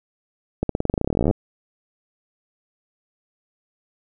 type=accelerating click train; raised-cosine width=2 ms; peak=-7 dBFS; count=25; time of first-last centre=0.63-1.311 s; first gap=63 ms; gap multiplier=0.92; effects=none